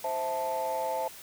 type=chord; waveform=sine; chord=A minor; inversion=first; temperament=equal; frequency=523.3 / 659.3 / 880 Hz; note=C5 / E5 / A5; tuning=0 / 0 / 0 cents; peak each=-32 / -32 / -30 dBFS; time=0.04-1.08 s; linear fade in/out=5 ms; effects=tanh soft clip ceiling -24 dBFS + white hiss -47 dBFS RMS until 1.22 s